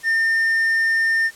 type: tone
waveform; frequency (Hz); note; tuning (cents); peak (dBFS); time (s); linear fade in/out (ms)
triangle; 1810; A6; +48; -14; 0.03-1.31; 50
effects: white hiss -45 dBFS RMS until 1.35 s + low-pass 11000 Hz 12 dB/octave